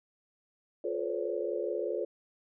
sine tone cluster, 353.2 / 430.9 / 495.8 / 522 / 568 Hz, F4 / A4 / B4 / C5 / C#5, +20 / -36 / +7 / -4 / +42 cents, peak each -36 / -35 / -39 / -39 / -37 dBFS, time 0.84-2.05 s, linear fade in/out 5 ms, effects none

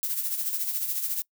violet noise with tremolo, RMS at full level -27 dBFS, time 0.03-1.22 s, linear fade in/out 0 ms, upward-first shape sine, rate 14 Hz, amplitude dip 55%, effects noise-tail reverb RT60 0.1 s tail -23 dB re dry

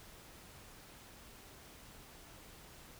silence, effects pink hiss -56 dBFS RMS until 2.99 s

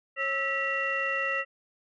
sine tone cluster, 546 / 1314 / 1944 / 2743 Hz, C#5 / E6 / B6 / F7, -26 / -6 / -28 / -32 cents, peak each -34 / -33 / -29 / -32 dBFS, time 0.16-1.45 s, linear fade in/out 50 ms, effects tanh soft clip ceiling -16 dBFS

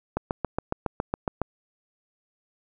click train, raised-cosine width 1 ms, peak -11 dBFS, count 10, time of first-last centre 0.17-1.417 s, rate 7.22 Hz, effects none

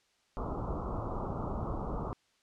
pink low-pass noise, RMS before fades -36 dBFS, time 0.37-2.13 s, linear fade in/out 0 ms, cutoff 1300 Hz, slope 96 dB/octave, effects white hiss -71 dBFS RMS until 2.42 s + low-pass 6000 Hz 12 dB/octave

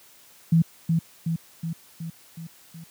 sine tone with echo, 164.8 Hz, E3, in tune, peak -14 dBFS, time 0.52-0.62 s, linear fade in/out 5 ms, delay 370 ms, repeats 6, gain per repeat -4 dB, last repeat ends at 2.84 s, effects white hiss -53 dBFS RMS until 2.9 s + high-pass 80 Hz 12 dB/octave

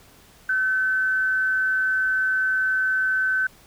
sine tone with frequency modulation, 1525 Hz, G6, 48 cents flat, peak -19 dBFS, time 0.49-3.47 s, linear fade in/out 5 ms, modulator 204 Hz, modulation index 0.22, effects pink hiss -52 dBFS RMS until 3.66 s

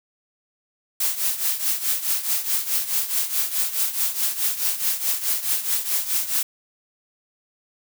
blue noise with tremolo, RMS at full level -20 dBFS, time 1-6.43 s, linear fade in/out 5 ms, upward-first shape triangle, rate 4.7 Hz, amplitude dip 80%, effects none

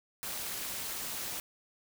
white noise with amplitude modulation, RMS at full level -35 dBFS, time 0.23-1.4 s, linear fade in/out 0 ms, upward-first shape sine, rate 229 Hz, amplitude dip 70%, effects none

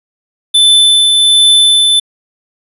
square tone with tremolo, 3520 Hz, A7, in tune, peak -4 dBFS, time 0.54-2 s, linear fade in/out 10 ms, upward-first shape triangle, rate 1.3 Hz, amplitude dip 30%, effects resampled to 32000 Hz

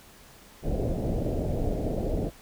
pink low-pass noise, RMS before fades -28 dBFS, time 0.62-2.31 s, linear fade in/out 50 ms, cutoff 680 Hz, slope 48 dB/octave, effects pink hiss -52 dBFS RMS until 2.41 s

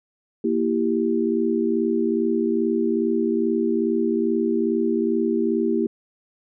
sine chord, E diminished, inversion second, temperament equal, 233.1 / 329.6 / 392 Hz, Bb3 / E4 / G4, 0 / 0 / 0 cents, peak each -23 dBFS, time 0.44-5.87 s, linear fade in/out 5 ms, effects none

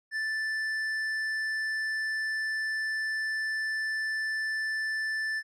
sine tone with tanh clipping, 1760 Hz, A6, in tune, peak -30 dBFS, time 0.11-5.43 s, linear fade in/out 50 ms, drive 8 dB, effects none

